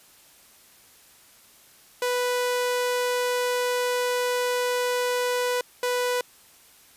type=tone bursts at uneven times; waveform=sawtooth; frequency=493.9 Hz; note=B4; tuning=in tune; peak=-19 dBFS; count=2; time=2.02-5.61 / 5.83-6.21 s; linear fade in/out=2 ms; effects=white hiss -54 dBFS RMS until 6.96 s + resampled to 32000 Hz